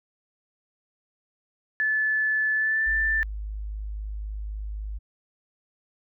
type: tone with pitch glide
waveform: sine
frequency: 1736 to 1771.5 Hz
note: A6 to A6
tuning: -24 to +11 cents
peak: -21 dBFS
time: 1.8-3.23 s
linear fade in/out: 0 ms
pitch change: +35 cents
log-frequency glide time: 2.54-2.88 s
type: tone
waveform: sine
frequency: 51.91 Hz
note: G#1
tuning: in tune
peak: -30 dBFS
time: 2.86-4.99 s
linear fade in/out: 20 ms
effects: none